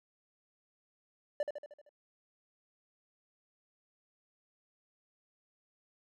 triangle tone with echo, 587.3 Hz, D5, in tune, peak -27 dBFS, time 1.4-1.43 s, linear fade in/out 2 ms, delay 77 ms, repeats 6, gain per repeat -5 dB, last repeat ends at 1.892 s, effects none

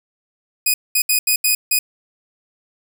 5% pulse tone bursts at uneven times, 2489 Hz, D#7, in tune, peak -4 dBFS, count 6, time 0.66-0.74 / 0.95-1.02 / 1.09-1.19 / 1.27-1.36 / 1.44-1.55 / 1.71-1.79 s, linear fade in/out 5 ms, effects none

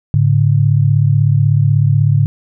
sine tone pair together, 106.9 / 143.15 Hz, A2 / D3, -49 / -44 cents, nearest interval perfect fourth, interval 505 cents, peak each -11 dBFS, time 0.14-2.26 s, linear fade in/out 0 ms, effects none

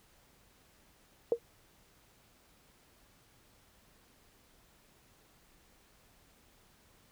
sine tone with exponential decay, 469.1 Hz, A#4, 11 cents sharp, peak -20 dBFS, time 1.32-1.39 s, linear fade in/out 1 ms, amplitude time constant 15 ms, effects pink hiss -65 dBFS RMS until 7.11 s

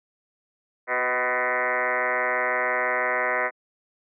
sine tone with frequency modulation, 1256 Hz, D#6, 16 cents sharp, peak -21 dBFS, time 0.87-3.51 s, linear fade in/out 50 ms, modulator 126 Hz, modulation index 6.6, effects high-pass 300 Hz 12 dB/octave

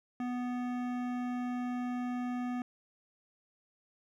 sine tone with hard clipping, 246.9 Hz, B3, in tune, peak -35 dBFS, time 0.2-2.62 s, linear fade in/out 2 ms, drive 15 dB, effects none

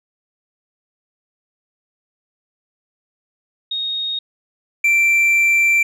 sine / triangle tone pair in turn, 3729 / 2349 Hz, A#7 / D7, 0 / 0 cents, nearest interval minor sixth, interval 800 cents, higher first, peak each -20 / -10 dBFS, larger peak second, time 3.71-4.19 / 4.84-5.83 s, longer second, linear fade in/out 5 ms, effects none

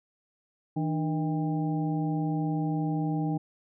harmonic tone with a mistuned harmonic, 159.3 Hz, D#3, 41 cents sharp, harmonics 1 / 2 / 3 / 4 / 5, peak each -28 / -30 / -44 / -45 / -37 dBFS, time 0.76-3.38 s, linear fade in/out 10 ms, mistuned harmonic 2, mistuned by -92 cents, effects none

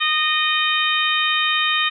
harmonic tone, 616 Hz, D#5, 17 cents flat, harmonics 2 / 3 / 4 / 5 / 6, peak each -23 / -23 / -23 / -23 / -23 dBFS, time 0-1.9 s, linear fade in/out 20 ms, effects none

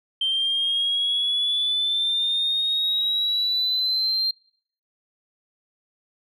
sine exponential sweep, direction up, 3136 to 4186 Hz, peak -19 dBFS, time 0.21-4.31 s, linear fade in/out 5 ms, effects noise-tail reverb RT60 0.6 s tail -26 dB re dry + tanh soft clip ceiling -16 dBFS

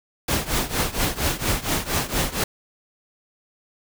pink noise with tremolo, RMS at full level -20 dBFS, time 0.28-2.44 s, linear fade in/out 5 ms, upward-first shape triangle, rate 4.3 Hz, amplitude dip 90%, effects none

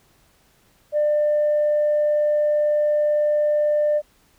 sine tone, 597 Hz, D5, 28 cents sharp, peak -15 dBFS, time 0.92-4.02 s, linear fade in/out 50 ms, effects tanh soft clip ceiling -13 dBFS + pink hiss -59 dBFS RMS until 4.38 s

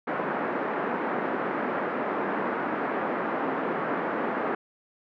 pink band-pass noise, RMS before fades -29 dBFS, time 0.07-4.55 s, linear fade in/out 5 ms, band 230 to 1700 Hz, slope 24 dB/octave, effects none

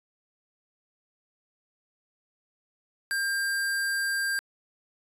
sine tone with sample-and-hold, 1600 Hz, G6, 35 cents sharp, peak -25 dBFS, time 3.11-4.39 s, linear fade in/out 0 ms, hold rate 6300 Hz, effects resampled to 32000 Hz

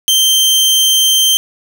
sawtooth tone, 3136 Hz, G7, in tune, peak -5 dBFS, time 0.08-1.37 s, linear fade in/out 0 ms, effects none

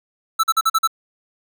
square tone bursts, 1318.5 Hz, E6, in tune, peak -14 dBFS, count 6, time 0.39-0.875 s, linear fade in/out 10 ms, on 45 ms, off 43 ms, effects none

